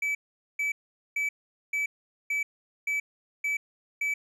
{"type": "tone bursts", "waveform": "triangle", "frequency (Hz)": 2300, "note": "D7", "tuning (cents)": -37, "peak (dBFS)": -24, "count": 8, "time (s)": [0.02, 4.14], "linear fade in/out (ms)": 5, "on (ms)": 130, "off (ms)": 440, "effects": ["resampled to 32000 Hz"]}